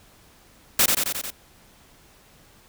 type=noise with echo; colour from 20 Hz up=white; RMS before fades=-17 dBFS; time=0.79-0.86 s; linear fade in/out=5 ms; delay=89 ms; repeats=5; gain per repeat=-3 dB; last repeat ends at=1.305 s; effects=pink hiss -54 dBFS RMS until 2.68 s